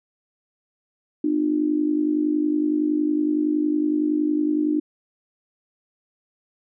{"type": "tone with amplitude modulation", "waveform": "sine", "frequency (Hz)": 301.4, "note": "D4", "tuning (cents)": 45, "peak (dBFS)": -15, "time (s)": [1.24, 4.8], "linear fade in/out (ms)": 5, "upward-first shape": "sine", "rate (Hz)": 50.8, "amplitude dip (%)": 75, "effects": []}